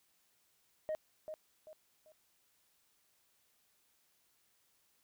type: tone with echo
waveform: sine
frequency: 622.3 Hz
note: D#5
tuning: in tune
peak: -32 dBFS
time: 0.89-0.95 s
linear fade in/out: 0 ms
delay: 390 ms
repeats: 3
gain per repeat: -9 dB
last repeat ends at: 2.12 s
effects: tanh soft clip ceiling -33 dBFS + white hiss -74 dBFS RMS until 5.03 s